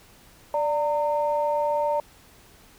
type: tone pair together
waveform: sine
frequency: 587.9 / 915 Hz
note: D5 / A#5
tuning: +2 / -32 cents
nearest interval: minor sixth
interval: 766 cents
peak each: -23 / -24 dBFS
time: 0.54-2 s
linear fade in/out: 2 ms
effects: tanh soft clip ceiling -13 dBFS + pink hiss -53 dBFS RMS until 2.78 s

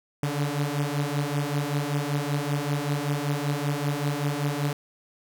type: beating tone pair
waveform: sawtooth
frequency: 142.1 / 147.3 Hz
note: C#3 / D3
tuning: +43 / +6 cents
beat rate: 5.2 Hz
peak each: -24 dBFS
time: 0.23-4.73 s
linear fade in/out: 2 ms
effects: none

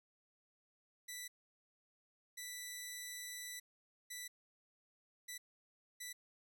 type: tone bursts at uneven times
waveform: 10% pulse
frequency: 1975.5 Hz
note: B6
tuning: in tune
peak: -36 dBFS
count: 5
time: 1.08-1.28 / 2.37-3.6 / 4.1-4.28 / 5.28-5.38 / 6-6.13 s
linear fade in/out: 10 ms
effects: none

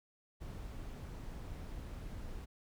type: noise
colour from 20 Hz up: brown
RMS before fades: -45 dBFS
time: 0.4-2.46 s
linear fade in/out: 20 ms
effects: none

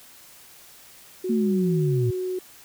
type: tone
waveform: sine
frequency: 368.4 Hz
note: F#4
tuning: 7 cents flat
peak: -25 dBFS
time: 1.24-2.39 s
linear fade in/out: 5 ms
type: linear sweep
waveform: sine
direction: down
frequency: 232.1 to 110.8 Hz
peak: -20 dBFS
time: 1.29-2.11 s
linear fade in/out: 10 ms
effects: white hiss -49 dBFS RMS until 2.64 s

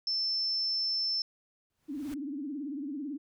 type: tone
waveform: sine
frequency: 5310 Hz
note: E8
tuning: 12 cents sharp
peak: -28 dBFS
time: 0.07-1.22 s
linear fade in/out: 2 ms
type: noise with exponential growth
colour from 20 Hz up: pink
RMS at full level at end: -46 dBFS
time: 1.7-2.14 s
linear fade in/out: 1 ms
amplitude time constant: 94 ms
type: tone with vibrato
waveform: sine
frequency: 285.2 Hz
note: C#4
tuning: 49 cents sharp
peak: -34 dBFS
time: 1.88-3.18 s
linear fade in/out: 20 ms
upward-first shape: triangle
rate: 18 Hz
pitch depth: 180 cents each way
effects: none

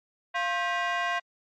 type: tone with frequency modulation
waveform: sine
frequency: 186.8 Hz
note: F#3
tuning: 17 cents sharp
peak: -23 dBFS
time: 0.34-1.2 s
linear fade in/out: 20 ms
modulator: 882 Hz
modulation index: 2.4
effects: tanh soft clip ceiling -25 dBFS + AAC 64 kbps

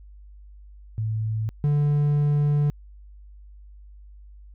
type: tone pair in turn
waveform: sine / triangle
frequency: 109.6 / 146.3 Hz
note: A2 / D3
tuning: -6 / -6 cents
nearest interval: perfect fourth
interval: 500 cents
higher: second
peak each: -23 / -16 dBFS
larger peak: second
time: 0.98-1.49 / 1.64-2.7 s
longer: second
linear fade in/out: 0 ms
effects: added 50 Hz sine -43 dBFS peak until 4.54 s

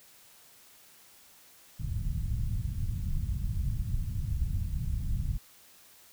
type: low-pass noise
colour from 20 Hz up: pink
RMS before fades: -31 dBFS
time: 1.79-5.38 s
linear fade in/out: 10 ms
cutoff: 140 Hz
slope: 24 dB/octave
effects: white hiss -57 dBFS RMS until 6.12 s

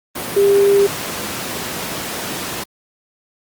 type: tone in noise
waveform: sine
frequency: 400 Hz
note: G4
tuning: 35 cents sharp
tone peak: -9 dBFS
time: 0.36-0.87 s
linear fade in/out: 10 ms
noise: pink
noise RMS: -24 dBFS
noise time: 0.15-2.64 s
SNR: +12 dB
effects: high-pass 150 Hz 12 dB/octave + Opus 32 kbps

